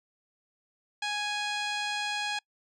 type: tone with low-pass filter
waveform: 15% pulse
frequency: 830.6 Hz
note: G#5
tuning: in tune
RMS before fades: -32 dBFS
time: 1.02-2.39 s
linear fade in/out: 5 ms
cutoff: 5400 Hz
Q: 3.5
effects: noise-tail reverb RT60 0.1 s tail -26 dB re dry